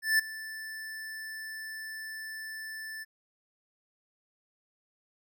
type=tone with ADSR envelope; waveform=square; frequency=1760 Hz; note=A6; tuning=in tune; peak=-21 dBFS; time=0.02-3.05 s; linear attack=170 ms; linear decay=9 ms; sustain=-18 dB; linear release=27 ms; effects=none